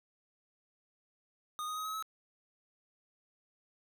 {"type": "tone with pitch steps", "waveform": "square", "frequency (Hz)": [1232, 1247, 1262.3, 1277.7, 1293.3], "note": ["D#6", "D#6", "D#6", "D#6", "E6"], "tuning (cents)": [-17, 3, 25, 46, -33], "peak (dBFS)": -37, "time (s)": [1.59, 2.025], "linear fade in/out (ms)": 0, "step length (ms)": 87, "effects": []}